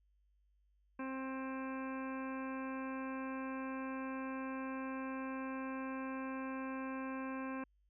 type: harmonic tone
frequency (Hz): 264.2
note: C4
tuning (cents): +17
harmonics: 1 / 2 / 3 / 4 / 5 / 6 / 7 / 8 / 9 / 10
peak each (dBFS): -41 / -48 / -54 / -47 / -59 / -51 / -62 / -64 / -56 / -57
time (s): 0.99-7.64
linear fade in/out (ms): 5
effects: added 50 Hz sine -70 dBFS peak until 7.89 s